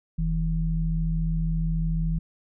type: tone pair together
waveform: sine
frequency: 42.88 / 161.9 Hz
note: F1 / E3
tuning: -31 / -31 cents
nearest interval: octave + major seventh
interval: 2300 cents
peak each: -25 dBFS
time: 0.18-2.19 s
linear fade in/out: 10 ms
effects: none